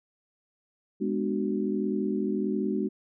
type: chord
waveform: sine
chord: G# half-diminished seventh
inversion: none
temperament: just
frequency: 207.7 / 249.2 / 299 / 373.8 Hz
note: G#3 / B3 / D4 / F#4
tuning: 0 / +16 / +31 / +18 cents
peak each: -29 / -33 / -32 / -31 dBFS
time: 1-2.89 s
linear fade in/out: 20 ms
effects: none